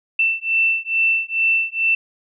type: beating tone pair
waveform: sine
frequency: 2673 / 2675.3 Hz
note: E7 / E7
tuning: +23 / +25 cents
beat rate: 2.3 Hz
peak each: -19 dBFS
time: 0.19-1.95 s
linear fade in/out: 5 ms
effects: none